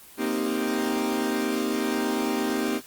40% pulse chord, C minor seventh, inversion third, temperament equal, 233.1 / 261.6 / 311.1 / 392 Hz, Bb3 / C4 / Eb4 / G4, 0 / 0 / 0 / 0 cents, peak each -29 dBFS, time 0.17-2.81 s, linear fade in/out 50 ms, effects white hiss -48 dBFS RMS until 2.86 s + Opus 24 kbps

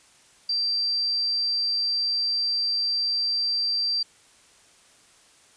sine tone, 4699 Hz, D8, in tune, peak -22 dBFS, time 0.49-4.03 s, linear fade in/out 5 ms, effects white hiss -56 dBFS RMS until 5.56 s + resampled to 22050 Hz

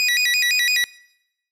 25% pulse tone with vibrato, 2195 Hz, C#7, 18 cents flat, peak -13 dBFS, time 0-0.84 s, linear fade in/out 0 ms, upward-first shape square, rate 5.9 Hz, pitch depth 210 cents each way, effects noise-tail reverb RT60 0.8 s tail -21 dB re dry + low-pass 12000 Hz 12 dB/octave

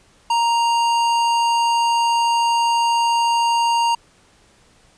sine tone with tanh clipping, 933 Hz, A#5, 1 cent sharp, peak -17 dBFS, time 0.3-3.95 s, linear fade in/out 5 ms, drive 18 dB, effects pink hiss -54 dBFS RMS until 4.97 s + resampled to 22050 Hz

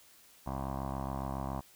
15% pulse tone with low-pass filter, 67.2 Hz, C2, 47 cents sharp, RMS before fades -37 dBFS, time 0.46-1.61 s, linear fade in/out 10 ms, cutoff 920 Hz, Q 8.5, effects white hiss -60 dBFS RMS until 1.75 s

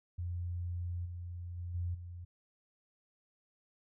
sine tone with level steps, 87.6 Hz, F2, 6 cents sharp, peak -35 / -40 / -38 / -33 / -43 dBFS, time 0.18-2.25 s, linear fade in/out 10 ms, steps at 1.05 / 1.57 / 1.74 / 1.94 s, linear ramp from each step 10 ms, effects none

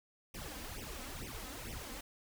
pink noise with flanger, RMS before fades -45 dBFS, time 0.34-2.01 s, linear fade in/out 5 ms, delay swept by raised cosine 0.34 to 3.94 ms, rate 2.2 Hz, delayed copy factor +0.9, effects none

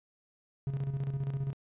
triangle tone with tremolo, 137 Hz, C#3, 20 cents flat, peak -27 dBFS, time 0.67-1.53 s, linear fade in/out 0 ms, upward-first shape square, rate 15 Hz, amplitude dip 55%, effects resampled to 8000 Hz

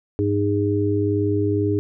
harmonic tone, 102.1 Hz, G#2, 29 cents flat, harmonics 1 / 3 / 4, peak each -22 / -22 / -22 dBFS, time 0.19-1.79 s, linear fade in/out 0 ms, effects none

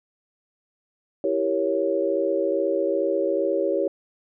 sine chord, E diminished seventh, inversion none, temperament equal, 329.6 / 392 / 466.2 / 554.4 Hz, E4 / G4 / Bb4 / Db5, 0 / 0 / 0 / 0 cents, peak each -27 / -25 / -29 / -24 dBFS, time 1.24-3.88 s, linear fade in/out 2 ms, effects none

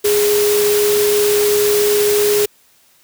sine tone in noise, 415.3 Hz, G#4, in tune, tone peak -12 dBFS, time 0.04-2.46 s, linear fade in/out 10 ms, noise white, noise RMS -20 dBFS, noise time 0.04-2.46 s, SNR +5 dB, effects white hiss -53 dBFS RMS until 3.03 s + high-pass 60 Hz 12 dB/octave

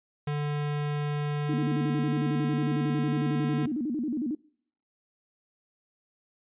square tone, 147.1 Hz, D3, 3 cents sharp, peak -28 dBFS, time 0.27-3.66 s, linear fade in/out 5 ms
sine tone with vibrato, 270 Hz, C#4, 45 cents flat, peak -27 dBFS, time 1.49-4.35 s, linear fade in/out 5 ms, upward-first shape square, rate 11 Hz, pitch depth 220 cents each way
effects noise-tail reverb RT60 0.6 s tail -23 dB re dry + resampled to 8000 Hz

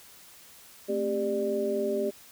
sine tone cluster, 222.2 / 266.1 / 397 / 595 Hz, A3 / C4 / G4 / D5, +17 / +29 / +22 / +22 cents, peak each -34 / -37 / -28 / -31 dBFS, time 0.88-2.11 s, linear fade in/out 20 ms, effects white hiss -52 dBFS RMS until 2.31 s

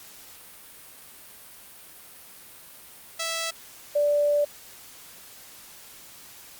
5% pulse / sine tone pair in turn, 658 / 584.3 Hz, E5 / D5, -3 / -9 cents, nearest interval major second, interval 206 cents, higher first, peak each -16 / -19 dBFS, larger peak first, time 3.19-3.51 / 3.95-4.45 s, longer second, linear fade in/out 10 ms, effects white hiss -47 dBFS RMS until 6.59 s + Opus 48 kbps

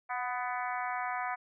harmonic tone with a mistuned harmonic, 249.1 Hz, B3, 15 cents sharp, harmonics 3 / 4 / 5 / 6 / 7 / 8 / 9, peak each -36 / -38 / -40 / -42 / -43 / -44 / -45 dBFS, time 0.09-1.36 s, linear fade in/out 20 ms, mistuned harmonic 3, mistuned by -23 cents, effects none

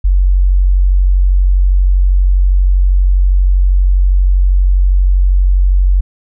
sine tone, 46.25 Hz, F#1, in tune, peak -6 dBFS, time 0.04-6.01 s, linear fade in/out 10 ms, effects none

